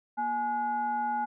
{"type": "tone with frequency modulation", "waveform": "sine", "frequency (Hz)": 842, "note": "G#5", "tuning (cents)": 24, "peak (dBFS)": -27, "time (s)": [0.17, 1.26], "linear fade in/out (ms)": 20, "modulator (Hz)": 603, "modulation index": 0.5, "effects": []}